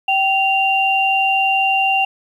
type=tone pair together; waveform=sine; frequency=774.5 / 2776 Hz; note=G5 / F7; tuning=-21 / -11 cents; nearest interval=octave + minor seventh; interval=2210 cents; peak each=-16 dBFS; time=0.08-2.05 s; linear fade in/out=5 ms; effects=8-bit